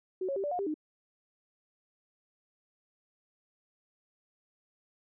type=tone with pitch steps; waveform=sine; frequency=372.7 / 550 / 391.4 / 583 / 716 / 397.2 / 306.5 Hz; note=F#4 / C#5 / G4 / D5 / F5 / G4 / D#4; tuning=+13 / -14 / -3 / -13 / +43 / +23 / -26 cents; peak=-30 dBFS; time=0.21-0.742 s; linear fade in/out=5 ms; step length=76 ms; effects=none